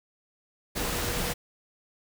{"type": "tone in noise", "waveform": "sine", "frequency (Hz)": 481.9, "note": "B4", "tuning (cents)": -43, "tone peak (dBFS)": -40, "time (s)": [0.75, 1.34], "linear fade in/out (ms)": 20, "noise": "pink", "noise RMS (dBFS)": -30, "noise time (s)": [0.75, 1.34], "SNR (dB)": -13, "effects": []}